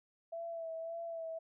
sine tone with vibrato, 662 Hz, E5, 7 cents sharp, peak -39 dBFS, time 0.32-1.39 s, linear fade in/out 10 ms, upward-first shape sine, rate 1.8 Hz, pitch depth 31 cents each way, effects none

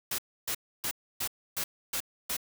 white noise bursts, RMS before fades -32 dBFS, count 7, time 0.11-2.368 s, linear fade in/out 5 ms, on 74 ms, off 290 ms, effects none

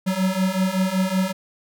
square beating tone pair, 185 / 190.3 Hz, F#3 / F#3, 0 / +49 cents, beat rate 5.3 Hz, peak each -24 / -22 dBFS, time 0.06-1.33 s, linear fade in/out 20 ms, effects none

